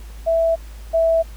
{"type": "tone pair in turn", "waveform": "sine", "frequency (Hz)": [659.3, 656.8], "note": ["E5", "E5"], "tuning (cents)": [0, -6], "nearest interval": "unison", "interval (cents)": 6, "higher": "first", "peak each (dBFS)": [-14, -13], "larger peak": "second", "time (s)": [[0.26, 0.56], [0.93, 1.23]], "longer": "neither", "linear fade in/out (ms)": 20, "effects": ["added 53 Hz sine -33 dBFS peak until 1.36 s", "pink hiss -47 dBFS RMS until 1.36 s"]}